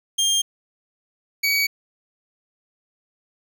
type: tone pair in turn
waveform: 25% pulse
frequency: 3200 / 2263 Hz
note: G7 / C#7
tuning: +35 / +35 cents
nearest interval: tritone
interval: 600 cents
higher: first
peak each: -14 dBFS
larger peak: neither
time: 0.18-0.42 / 1.43-1.67 s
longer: neither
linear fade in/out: 10 ms
effects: 9-bit